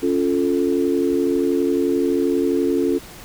sine chord, Db augmented, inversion none, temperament equal, 277.2 / 349.2 / 440 Hz, Db4 / F4 / A4, 0 / 0 / 0 cents, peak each -20 / -20 / -22 dBFS, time 0.02-2.99 s, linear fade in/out 20 ms, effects pink hiss -40 dBFS RMS until 3.24 s

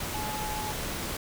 sine tone in noise, 852 Hz, G#5, 44 cents sharp, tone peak -34 dBFS, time 0.14-0.72 s, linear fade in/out 5 ms, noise pink, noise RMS -34 dBFS, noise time 0-1.17 s, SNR -3 dB, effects none

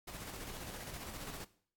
pink noise with tremolo, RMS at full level -45 dBFS, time 0.07-1.45 s, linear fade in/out 10 ms, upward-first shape square, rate 15 Hz, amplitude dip 35%, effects noise-tail reverb RT60 0.5 s tail -17 dB re dry + AAC 64 kbps

